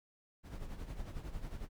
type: noise with tremolo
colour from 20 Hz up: brown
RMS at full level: -41 dBFS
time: 0.43-1.69 s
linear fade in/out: 50 ms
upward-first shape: sine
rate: 11 Hz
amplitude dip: 60%
effects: none